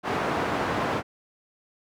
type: band-pass noise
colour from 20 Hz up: white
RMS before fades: -27 dBFS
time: 0.03-1.03 s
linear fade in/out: 50 ms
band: 100 to 1100 Hz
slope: 12 dB/octave
effects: none